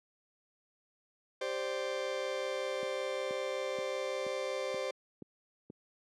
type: chord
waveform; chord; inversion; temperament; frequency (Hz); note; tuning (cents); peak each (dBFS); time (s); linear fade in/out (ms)
40% pulse; G suspended fourth; none; just; 392 / 522.7 / 588; G4 / C5 / D5; 0 / -2 / +2; -40 / -35 / -39; 1.41-4.91; 5
type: click train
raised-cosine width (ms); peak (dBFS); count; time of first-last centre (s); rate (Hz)
3; -30; 7; 2.83-5.701; 2.09
effects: high-pass 200 Hz 12 dB/octave + low-pass 6000 Hz 12 dB/octave